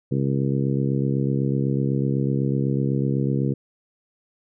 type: harmonic tone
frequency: 68 Hz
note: C#2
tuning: 33 cents flat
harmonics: 2 / 3 / 4 / 5 / 6 / 7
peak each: -22 / -26 / -28 / -30 / -32 / -33 dBFS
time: 0.11-3.54 s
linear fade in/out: 10 ms
effects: none